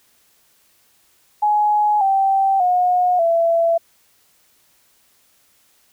sine tone with pitch steps, 839 / 778.3 / 722 / 669.8 Hz, G#5 / G5 / F#5 / E5, +17 / -13 / -43 / +27 cents, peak -13 dBFS, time 1.42-3.78 s, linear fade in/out 10 ms, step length 590 ms, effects white hiss -58 dBFS RMS until 5.92 s

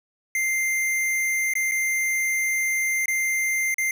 square tone with dropouts, 2093 Hz, C7, in tune, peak -22 dBFS, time 0.35-3.91 s, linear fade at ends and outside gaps 2 ms, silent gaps 1.537-1.553 / 1.713-1.718 / 3.058-3.081 / 3.743-3.782 s, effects none

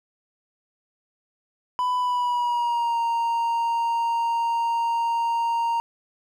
triangle tone with pitch glide, 996 to 929.3 Hz, B5 to A#5, +14 to -6 cents, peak -19 dBFS, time 1.79-5.8 s, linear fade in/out 0 ms, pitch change -120 cents, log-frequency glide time 1.98-2.99 s, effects none

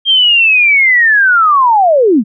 sine linear sweep, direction down, 3212 to 187.6 Hz, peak -5 dBFS, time 0.05-2.24 s, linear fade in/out 50 ms, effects none

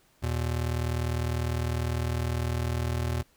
square tone pair together, 79.8 / 119.7 Hz, D#2 / A#2, +44 / +46 cents, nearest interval perfect fifth, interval 702 cents, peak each -30 / -31 dBFS, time 0.22-3.23 s, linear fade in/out 20 ms, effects pink hiss -64 dBFS RMS until 3.36 s

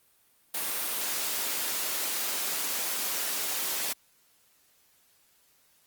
white high-pass noise, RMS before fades -31 dBFS, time 0.54-3.93 s, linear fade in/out 5 ms, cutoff 260 Hz, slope 12 dB/octave, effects white hiss -65 dBFS RMS until 5.86 s + Opus 32 kbps

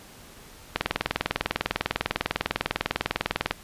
click train, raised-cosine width 0.3 ms, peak -6 dBFS, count 56, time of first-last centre 0.76-3.51 s, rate 20 Hz, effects pink hiss -48 dBFS RMS until 3.63 s + resampled to 32000 Hz

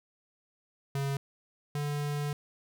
square tone pair in turn, 138.59 / 145.99 Hz, C#3 / D3, 0 / -10 cents, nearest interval minor second, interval 90 cents, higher second, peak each -30 / -31 dBFS, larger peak first, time 0.95-1.17 / 1.75-2.33 s, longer second, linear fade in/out 2 ms, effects none

